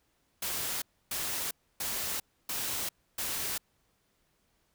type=noise bursts; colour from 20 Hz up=white; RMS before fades=-34 dBFS; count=5; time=0.42-3.58 s; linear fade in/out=5 ms; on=400 ms; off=290 ms; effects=pink hiss -73 dBFS RMS until 4.74 s